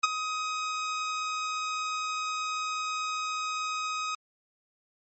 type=tone with ADSR envelope; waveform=sawtooth; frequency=1259 Hz; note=D#6; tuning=20 cents sharp; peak=-14 dBFS; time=0.03-4.15 s; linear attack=10 ms; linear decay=22 ms; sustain=-12 dB; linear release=4 ms; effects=MP3 32 kbps